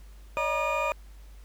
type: tone cluster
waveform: triangle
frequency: 566 / 619 / 955 / 1211 / 2445 Hz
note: C#5 / D#5 / A#5 / D#6 / D#7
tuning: +36 / -9 / +42 / -47 / -31 cents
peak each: -30 dBFS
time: 0.37-0.92 s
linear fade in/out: 0 ms
effects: added 50 Hz sine -45 dBFS peak until 1.44 s + pink hiss -60 dBFS RMS until 1.44 s